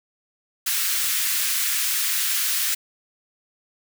white high-pass noise, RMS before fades -23 dBFS, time 0.66-2.75 s, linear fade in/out 10 ms, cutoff 1400 Hz, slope 24 dB/octave, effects none

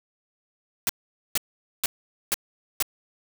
white noise bursts, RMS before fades -23 dBFS, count 5, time 0.87-2.825 s, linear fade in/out 0 ms, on 23 ms, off 460 ms, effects none

